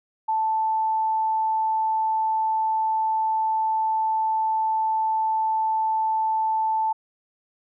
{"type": "tone", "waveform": "sine", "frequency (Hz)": 880, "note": "A5", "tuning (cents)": 0, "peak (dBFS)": -20, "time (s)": [0.28, 6.93], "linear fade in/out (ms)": 10, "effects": []}